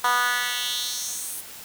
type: tone with high-pass filter sweep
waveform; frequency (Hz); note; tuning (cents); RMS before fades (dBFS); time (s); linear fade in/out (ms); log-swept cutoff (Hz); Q
10% pulse; 245; B3; -14; -26; 0.04-1.41; 5; 1000 to 11000; 2.2
effects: white hiss -41 dBFS RMS until 1.64 s